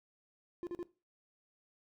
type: tone bursts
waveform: triangle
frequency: 349.2 Hz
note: F4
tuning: in tune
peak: -35 dBFS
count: 3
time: 0.63-0.829 s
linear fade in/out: 0 ms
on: 39 ms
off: 41 ms
effects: noise-tail reverb RT60 0.3 s tail -17 dB re dry